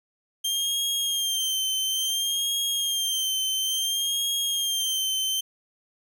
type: tone with vibrato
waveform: sawtooth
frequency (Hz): 3177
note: G7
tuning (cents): +23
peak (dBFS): -21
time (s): 0.44-5.41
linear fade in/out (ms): 10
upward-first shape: sine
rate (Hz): 0.58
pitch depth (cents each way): 50
effects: none